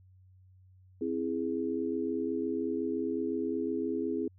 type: chord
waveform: sine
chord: C augmented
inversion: none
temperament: equal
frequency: 261.6 / 329.6 / 415.3 Hz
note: C4 / E4 / G#4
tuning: 0 / 0 / 0 cents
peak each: -34 dBFS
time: 1.01-4.28 s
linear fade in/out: 5 ms
effects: added 93 Hz sine -56 dBFS peak until 4.38 s

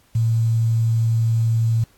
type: tone with quantisation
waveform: sine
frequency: 114 Hz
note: A#2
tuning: 38 cents flat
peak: -15 dBFS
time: 0.15-1.84 s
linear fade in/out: 5 ms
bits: 7
effects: pink hiss -57 dBFS RMS until 1.97 s + AAC 64 kbps

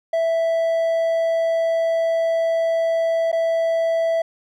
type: tone with dropouts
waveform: triangle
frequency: 659.3 Hz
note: E5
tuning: in tune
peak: -15 dBFS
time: 0.13-4.22 s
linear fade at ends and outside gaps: 5 ms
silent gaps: 3.317-3.327 s
effects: none

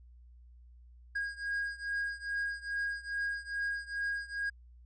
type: beating tone pair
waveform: triangle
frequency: 1633 / 1635.4 Hz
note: G#6 / G#6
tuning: -30 / -27 cents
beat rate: 2.4 Hz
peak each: -34 / -36 dBFS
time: 1.15-4.5 s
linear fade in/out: 10 ms
effects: added 60 Hz sine -53 dBFS peak until 4.85 s + resampled to 22050 Hz

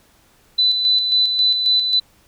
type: tone with tremolo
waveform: sine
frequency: 3998 Hz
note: B7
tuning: 20 cents sharp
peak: -12 dBFS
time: 0.58-2 s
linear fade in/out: 10 ms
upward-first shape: square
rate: 3.7 Hz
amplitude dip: 45%
effects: pink hiss -55 dBFS RMS until 2.27 s

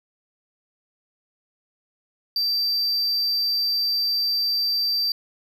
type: tone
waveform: triangle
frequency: 4677 Hz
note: D8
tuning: 8 cents flat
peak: -19 dBFS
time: 2.36-5.12 s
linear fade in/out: 2 ms
effects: none

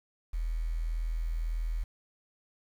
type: tone with quantisation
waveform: sine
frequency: 40.9 Hz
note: E1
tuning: 13 cents flat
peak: -29 dBFS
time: 0.33-1.84 s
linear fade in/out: 10 ms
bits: 9
effects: none

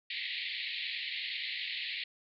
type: band-pass noise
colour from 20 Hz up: pink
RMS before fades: -38 dBFS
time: 0.1-2.04 s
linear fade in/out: 5 ms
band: 1900 to 4400 Hz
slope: 96 dB/octave
effects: none

